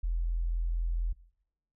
sine tone, 42.16 Hz, E1, 40 cents sharp, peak -27 dBFS, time 0.03-1.13 s, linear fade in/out 10 ms, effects noise-tail reverb RT60 0.8 s tail -21 dB re dry

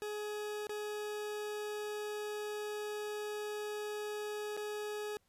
40% pulse tone with dropouts, 420 Hz, G#4, 19 cents sharp, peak -37 dBFS, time 0.02-5.17 s, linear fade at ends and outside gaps 0 ms, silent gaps 0.669-0.694 / 4.567-4.574 s, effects pink hiss -75 dBFS RMS until 5.28 s + resampled to 32000 Hz

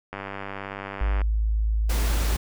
click train, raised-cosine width 0.5 ms, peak -18 dBFS, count 108, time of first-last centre 0.13-1.216 s, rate 98.5 Hz
sine tone, 53.9 Hz, A1, 35 cents flat, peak -20 dBFS, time 1.01-2.36 s, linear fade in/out 0 ms
pink noise, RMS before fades -31 dBFS, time 1.89-2.37 s, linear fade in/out 10 ms
effects none

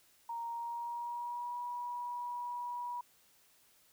sine tone with pitch glide, 932.3 to 969.1 Hz, A#5 to B5, 0 to -33 cents, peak -37 dBFS, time 0.29-3.01 s, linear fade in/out 5 ms, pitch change +67 cents, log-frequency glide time 0.46-1.58 s, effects white hiss -67 dBFS RMS until 3.92 s

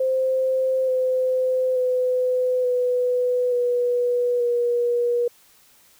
sine tone with pitch steps, 522 / 513.3 / 504.8 / 496.4 / 488.2 / 480.1 Hz, C5 / C5 / B4 / B4 / B4 / B4, -4 / -33 / +38 / +9 / -20 / -49 cents, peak -18 dBFS, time 0-5.28 s, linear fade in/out 5 ms, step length 880 ms, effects white hiss -55 dBFS RMS until 5.99 s

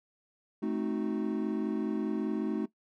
triangle chord, A diminished seventh, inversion none, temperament equal with one note detuned, 216.7 / 261.6 / 311.1 / 370 Hz, A3 / C4 / Eb4 / Gb4, -26 / 0 / 0 / 0 cents, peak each -31 / -35 / -32 / -34 dBFS, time 0.62-2.66 s, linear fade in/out 10 ms, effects noise-tail reverb RT60 0.1 s tail -17 dB re dry

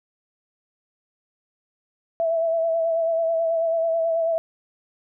sine tone with vibrato, 659.3 Hz, E5, in tune, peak -19 dBFS, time 2.2-4.38 s, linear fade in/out 0 ms, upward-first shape sine, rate 9.2 Hz, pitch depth 30 cents each way, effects none

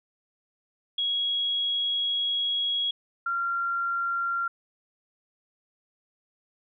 sine tone pair in turn, 3317 / 1380.2 Hz, G#7 / F6, -3 / -21 cents, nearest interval octave + minor third, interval 1518 cents, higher first, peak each -24 / -25 dBFS, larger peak first, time 0.98-2.91 / 3.26-4.48 s, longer first, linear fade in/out 5 ms, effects none

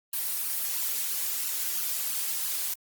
blue noise with flanger, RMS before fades -30 dBFS, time 0.13-2.74 s, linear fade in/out 5 ms, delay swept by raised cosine 0.67 to 4.67 ms, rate 3 Hz, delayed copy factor +0.9, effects Opus 32 kbps

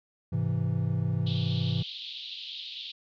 triangle chord, Ab augmented, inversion none, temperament equal, 103.83 / 130.81 / 164.81 Hz, Ab2 / C3 / E3, 0 / 0 / 0 cents, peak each -28 dBFS, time 0.32-1.83 s, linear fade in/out 10 ms
pink band-pass noise, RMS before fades -40 dBFS, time 1.26-2.92 s, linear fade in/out 10 ms, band 3100 to 4000 Hz, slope 48 dB/octave
effects none

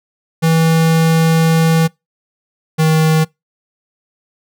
square tone pair in turn, 162.7 / 158.25 Hz, E3 / D#3, -22 / +30 cents, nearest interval unison, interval 48 cents, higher first, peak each -10 dBFS, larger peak neither, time 0.42-1.88 / 2.78-3.25 s, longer first, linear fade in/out 20 ms, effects noise-tail reverb RT60 0.2 s tail -25 dB re dry

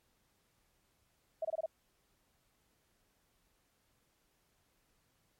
sine tone bursts, 644 Hz, E5, 41 cents flat, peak -32 dBFS, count 5, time 1.42-1.661 s, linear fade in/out 5 ms, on 29 ms, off 24 ms, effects pink hiss -75 dBFS RMS until 5.39 s + MP3 64 kbps

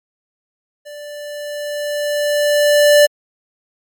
square tone with level ramp, 587.3 Hz, D5, in tune, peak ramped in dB -32 to -6 dBFS, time 0.85-3.07 s, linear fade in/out 20 ms, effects MP3 96 kbps

